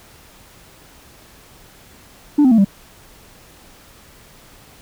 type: tone with pitch steps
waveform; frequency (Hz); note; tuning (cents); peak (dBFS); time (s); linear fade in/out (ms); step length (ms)
sine; 293.7 / 257.2 / 225.2 / 197.16; D4 / C4 / A3 / G3; 0 / -30 / +40 / +10; -6; 2.38-2.648; 10; 67
effects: tanh soft clip ceiling -7 dBFS + pink hiss -46 dBFS RMS until 4.81 s